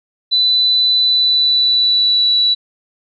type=tone with pitch glide; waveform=sine; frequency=3992 to 3939 Hz; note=B7 to B7; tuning=+18 to -5 cents; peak=-10 dBFS; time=0.31-2.55 s; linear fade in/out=20 ms; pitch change=-23 cents; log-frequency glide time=1-2.31 s; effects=none